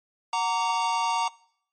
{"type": "chord", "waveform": "square", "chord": "Gb augmented", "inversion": "none", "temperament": "just", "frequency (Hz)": [740, 925, 1156.2], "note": ["Gb5", "Bb5", "D6"], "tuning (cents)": [0, -14, -27], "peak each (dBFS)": [-32, -26, -32], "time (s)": [0.33, 1.28], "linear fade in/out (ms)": 2, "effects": ["noise-tail reverb RT60 0.7 s tail -24 dB re dry", "MP3 32 kbps"]}